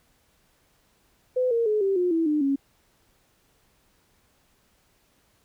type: tone with pitch steps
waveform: sine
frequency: 506 / 464 / 425.5 / 390.2 / 357.8 / 328.1 / 300.9 / 275.9 Hz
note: B4 / A#4 / G#4 / G4 / F4 / E4 / D4 / C#4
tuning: +42 / -8 / +42 / -8 / +42 / -8 / +42 / -8 cents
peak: -20 dBFS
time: 1.36-2.56 s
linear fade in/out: 10 ms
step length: 150 ms
effects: pink hiss -65 dBFS RMS until 5.44 s